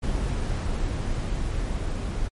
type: noise with level ramp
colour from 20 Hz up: brown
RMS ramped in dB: -25 to -28 dBFS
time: 0.02-2.29 s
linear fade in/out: 20 ms
effects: MP3 48 kbps